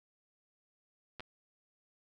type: clicks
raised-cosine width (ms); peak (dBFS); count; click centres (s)
0.3; -28; 2; 1.197 / 1.205
effects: none